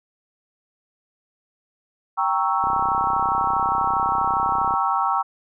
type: chord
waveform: sine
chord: G diminished seventh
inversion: none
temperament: equal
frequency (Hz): 784 / 932.3 / 1108.7 / 1318.5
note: G5 / Bb5 / Db6 / Fb6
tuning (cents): 0 / 0 / 0 / 0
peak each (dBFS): -24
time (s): 2.17-5.23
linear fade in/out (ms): 20
type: click train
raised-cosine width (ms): 2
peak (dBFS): -21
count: 69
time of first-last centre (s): 2.64-4.739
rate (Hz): 32.4
effects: none